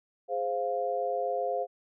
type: chord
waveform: sine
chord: F minor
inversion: first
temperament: equal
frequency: 415.3 / 523.3 / 698.5 Hz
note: Ab4 / C5 / F5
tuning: 0 / 0 / 0 cents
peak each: -35 / -31 / -31 dBFS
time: 0.28-1.67 s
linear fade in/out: 50 ms
effects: none

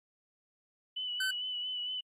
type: tone with vibrato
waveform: sine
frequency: 2981 Hz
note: F#7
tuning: 12 cents sharp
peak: -34 dBFS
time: 0.96-2.01 s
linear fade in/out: 10 ms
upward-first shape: sine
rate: 4.4 Hz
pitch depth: 30 cents each way
type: tone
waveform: square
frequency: 1528 Hz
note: G6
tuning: 45 cents flat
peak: -32 dBFS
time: 1.2-1.31 s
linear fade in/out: 5 ms
effects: AAC 48 kbps

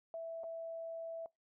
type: tone with dropouts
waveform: sine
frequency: 659.3 Hz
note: E5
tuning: in tune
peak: -40 dBFS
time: 0.14-1.26 s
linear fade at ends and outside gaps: 1 ms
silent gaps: 0.435-0.44 s
effects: noise-tail reverb RT60 0.2 s tail -24 dB re dry

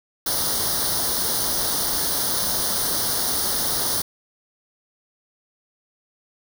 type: noise with comb filter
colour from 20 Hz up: white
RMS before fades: -23 dBFS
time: 0.26-4.02 s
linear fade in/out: 5 ms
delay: 0.2 ms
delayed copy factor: +0.85
effects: none

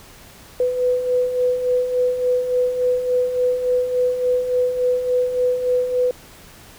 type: beating tone pair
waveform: sine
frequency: 495.9 / 499.4 Hz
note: B4 / B4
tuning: +7 / +19 cents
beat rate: 3.5 Hz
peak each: -25 / -17 dBFS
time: 0.6-6.11 s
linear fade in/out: 2 ms
effects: pink hiss -44 dBFS RMS until 6.78 s

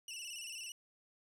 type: tone with vibrato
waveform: 20% pulse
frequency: 2801 Hz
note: F7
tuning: 4 cents sharp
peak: -38 dBFS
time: 0.08-0.72 s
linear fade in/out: 2 ms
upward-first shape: square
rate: 18 Hz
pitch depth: 67 cents each way
effects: none

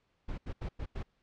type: noise bursts at uneven times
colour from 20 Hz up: brown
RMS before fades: -37 dBFS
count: 5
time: 0.28-0.38 / 0.46-0.53 / 0.61-0.69 / 0.79-0.86 / 0.95-1.03 s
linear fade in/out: 10 ms
effects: pink hiss -75 dBFS RMS until 1.22 s + low-pass 4000 Hz 12 dB/octave

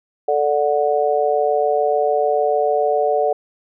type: chord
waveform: sine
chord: D major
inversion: second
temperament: just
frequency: 440.5 / 587.3 / 734.2 Hz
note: A4 / D5 / F#5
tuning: +2 / 0 / -14 cents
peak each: -19 dBFS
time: 0.28-3.33 s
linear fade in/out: 5 ms
effects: none

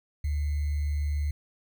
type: tone with sample-and-hold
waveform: sine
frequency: 73.42 Hz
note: D2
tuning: in tune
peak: -25 dBFS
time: 0.24-1.31 s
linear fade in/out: 5 ms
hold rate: 2100 Hz
effects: none

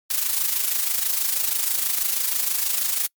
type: noise with amplitude modulation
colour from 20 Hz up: blue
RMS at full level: -20 dBFS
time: 0.1-3.07 s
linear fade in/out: 5 ms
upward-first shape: sine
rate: 26.2 Hz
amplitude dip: 60%
effects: noise-tail reverb RT60 0.1 s tail -26 dB re dry + MP3 96 kbps

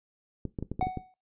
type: clicks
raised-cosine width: 3 ms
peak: -20 dBFS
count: 8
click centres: 0.453 / 0.588 / 0.626 / 0.716 / 0.794 / 0.827 / 0.87 / 0.973 s
type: tone with exponential decay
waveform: triangle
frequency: 744 Hz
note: F#5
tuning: 9 cents sharp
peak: -21 dBFS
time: 0.81-1.14 s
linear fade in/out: 1 ms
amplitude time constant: 71 ms
effects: noise-tail reverb RT60 0.2 s tail -17 dB re dry + resampled to 8000 Hz

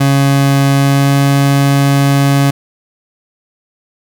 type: tone with pitch glide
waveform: 30% pulse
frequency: 138.59 to 139.55 Hz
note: C#3 to C#3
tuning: 0 to +12 cents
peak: -5 dBFS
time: 0-2.51 s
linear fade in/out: 10 ms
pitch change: +12 cents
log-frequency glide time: 0.75-1.15 s
effects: none

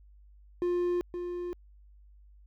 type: tone with echo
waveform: triangle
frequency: 353 Hz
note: F4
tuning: 19 cents sharp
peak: -24 dBFS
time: 0.62-1.01 s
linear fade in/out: 0 ms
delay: 520 ms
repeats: 1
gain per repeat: -7 dB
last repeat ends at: 1.53 s
effects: added 50 Hz sine -53 dBFS peak until 2.46 s

